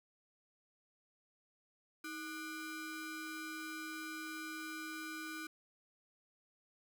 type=ring-modulated tone; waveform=30% pulse; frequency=897 Hz; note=A5; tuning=33 cents sharp; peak=-37 dBFS; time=2.04-5.47 s; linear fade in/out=5 ms; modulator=580 Hz; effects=none